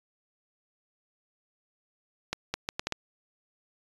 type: accelerating click train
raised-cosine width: 0.2 ms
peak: -12 dBFS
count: 6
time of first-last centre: 2.33-2.923 s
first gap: 210 ms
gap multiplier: 0.71
effects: resampled to 24000 Hz